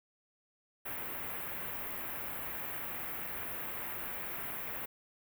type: band-stop noise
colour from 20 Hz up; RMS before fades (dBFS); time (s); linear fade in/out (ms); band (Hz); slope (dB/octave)
white; -40; 0.85-4.86; 10; 2400 to 14000; 24
effects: none